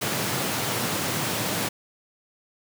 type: high-pass noise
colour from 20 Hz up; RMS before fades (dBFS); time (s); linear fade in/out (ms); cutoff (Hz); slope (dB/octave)
pink; -27; 0.01-1.69; 10; 100; 48
effects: none